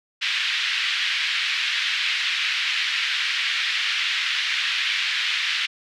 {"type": "band-pass noise", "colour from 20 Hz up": "white", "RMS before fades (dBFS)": -24, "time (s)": [0.21, 5.67], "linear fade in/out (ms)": 20, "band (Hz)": [1700, 3600], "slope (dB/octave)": 24, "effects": []}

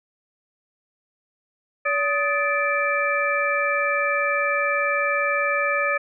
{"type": "tone cluster", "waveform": "sine", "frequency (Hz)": [571, 1254, 1746, 2341], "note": ["D5", "D#6", "A6", "D7"], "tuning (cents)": [-49, 13, -14, -6], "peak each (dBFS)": -25, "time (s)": [1.85, 5.98], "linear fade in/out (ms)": 10, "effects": []}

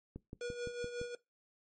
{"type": "click train", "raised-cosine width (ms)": 3, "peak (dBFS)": -31, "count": 6, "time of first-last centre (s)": [0.16, 1.015], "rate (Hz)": 5.85}
{"type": "tone with tremolo", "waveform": "square", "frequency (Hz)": 482.6, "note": "B4", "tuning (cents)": -40, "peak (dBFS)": -37, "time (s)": [0.41, 1.15], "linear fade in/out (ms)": 2, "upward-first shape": "triangle", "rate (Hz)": 5.5, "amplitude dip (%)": 65}
{"effects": ["noise-tail reverb RT60 0.2 s tail -20 dB re dry", "MP3 32 kbps"]}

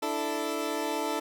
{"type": "chord", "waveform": "20% pulse", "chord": "D suspended second", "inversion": "none", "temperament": "equal", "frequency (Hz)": [293.7, 329.6, 440], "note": ["D4", "E4", "A4"], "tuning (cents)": [0, 0, 0], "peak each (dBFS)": [-29, -29, -28], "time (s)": [0.02, 1.2], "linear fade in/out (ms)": 10, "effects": []}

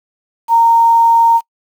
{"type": "tone with quantisation", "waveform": "sine", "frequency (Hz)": 923, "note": "A#5", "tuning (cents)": -17, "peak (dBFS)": -6, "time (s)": [0.48, 1.41], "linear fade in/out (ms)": 50, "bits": 6, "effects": ["noise-tail reverb RT60 0.1 s tail -26 dB re dry"]}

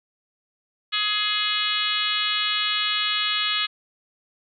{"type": "harmonic tone", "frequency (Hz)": 420, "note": "G#4", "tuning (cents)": 19, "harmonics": [3, 4, 5, 6, 7, 8, 9, 10], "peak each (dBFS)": [-30, -32, -32, -31, -29, -26, -32, -31], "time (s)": [0.92, 3.67], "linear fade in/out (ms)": 20, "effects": []}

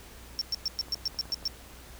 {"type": "tone bursts", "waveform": "triangle", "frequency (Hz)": 5450, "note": "F8", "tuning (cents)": -43, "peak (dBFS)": -25, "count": 9, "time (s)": [0.39, 1.477], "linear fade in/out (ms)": 0, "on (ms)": 23, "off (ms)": 110}
{"type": "clicks", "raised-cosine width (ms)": 1, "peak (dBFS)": -34, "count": 6, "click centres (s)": [0.884, 0.955, 1.145, 1.255, 1.301, 1.427]}
{"effects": ["added 60 Hz sine -50 dBFS peak until 1.99 s", "pink hiss -50 dBFS RMS until 1.99 s"]}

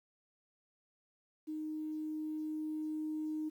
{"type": "tone with level ramp", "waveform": "sine", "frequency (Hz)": 309.3, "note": "D#4", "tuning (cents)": -10, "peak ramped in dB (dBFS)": [-37, -34], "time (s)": [1.47, 3.5], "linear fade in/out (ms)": 20, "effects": ["tanh soft clip ceiling -30 dBFS", "11-bit"]}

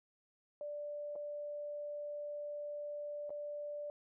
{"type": "tone with dropouts", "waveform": "sine", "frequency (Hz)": 587.3, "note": "D5", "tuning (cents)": 0, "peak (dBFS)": -40, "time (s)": [0.61, 3.9], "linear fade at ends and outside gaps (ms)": 1, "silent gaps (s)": [[1.155, 1.16], [3.295, 3.304]], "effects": []}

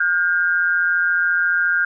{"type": "tone pair together", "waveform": "sine", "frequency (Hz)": [1424, 1598.4], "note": ["F6", "G6"], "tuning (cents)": [33, 33], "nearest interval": "major second", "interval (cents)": 200, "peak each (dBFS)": -18, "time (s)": [0, 1.85], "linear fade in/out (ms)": 5, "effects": []}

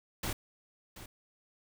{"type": "noise with echo", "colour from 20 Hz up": "pink", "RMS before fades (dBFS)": -35, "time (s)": [0.23, 0.33], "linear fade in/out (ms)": 5, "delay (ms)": 730, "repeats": 1, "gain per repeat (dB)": -13, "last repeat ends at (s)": 1.06, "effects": []}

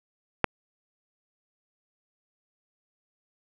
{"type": "click", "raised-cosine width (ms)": 0.5, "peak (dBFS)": -4, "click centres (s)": 0.443, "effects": []}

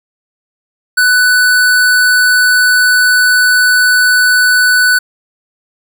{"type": "tone", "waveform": "square", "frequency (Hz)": 1492, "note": "F#6", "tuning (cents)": 14, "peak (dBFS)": -7, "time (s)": [0.97, 4.99], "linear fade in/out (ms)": 10, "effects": []}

